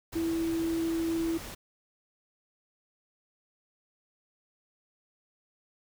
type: tone in noise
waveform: sine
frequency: 329.6 Hz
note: E4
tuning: in tune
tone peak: -27 dBFS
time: 0.15-1.38 s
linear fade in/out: 10 ms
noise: pink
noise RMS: -42 dBFS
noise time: 0.12-1.55 s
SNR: +12 dB
effects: none